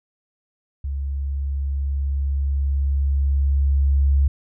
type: tone with level ramp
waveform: sine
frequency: 69.3 Hz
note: C#2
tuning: in tune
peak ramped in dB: -23 to -13 dBFS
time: 0.84-4.28 s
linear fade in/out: 5 ms
effects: none